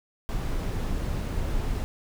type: noise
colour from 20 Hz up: brown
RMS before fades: -28 dBFS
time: 0.29-1.84 s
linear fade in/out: 0 ms
effects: none